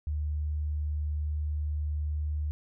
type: tone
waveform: sine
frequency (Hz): 75.1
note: D2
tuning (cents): +39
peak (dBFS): -28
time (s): 0.07-2.51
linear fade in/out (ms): 0
effects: none